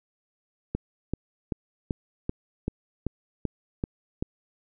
click train, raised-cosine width 3 ms, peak -14 dBFS, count 10, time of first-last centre 0.75-4.225 s, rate 2.59 Hz, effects none

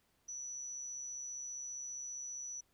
sine tone with amplitude modulation, 5920 Hz, F#8, in tune, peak -40 dBFS, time 0.28-2.61 s, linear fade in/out 10 ms, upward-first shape sine, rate 135 Hz, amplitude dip 35%, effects pink hiss -75 dBFS RMS until 2.73 s

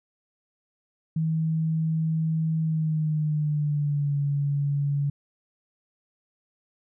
sine tone with pitch glide, 160 to 142.54 Hz, D#3 to C#3, +49 to +49 cents, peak -22 dBFS, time 1.16-5.1 s, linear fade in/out 5 ms, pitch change -200 cents, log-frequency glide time 2.61-4.17 s, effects none

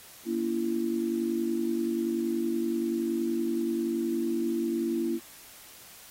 sine tone cluster, 234.7 / 285.3 / 335.8 Hz, A#3 / C#4 / E4, +12 / +50 / +32 cents, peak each -31 / -35 / -28 dBFS, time 0.25-5.2 s, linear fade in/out 50 ms, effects white hiss -50 dBFS RMS until 6.1 s + AAC 48 kbps

